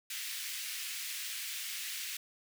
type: high-pass noise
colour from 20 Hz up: pink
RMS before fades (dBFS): -40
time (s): 0.1-2.17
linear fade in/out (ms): 5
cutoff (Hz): 2000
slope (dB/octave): 24
effects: none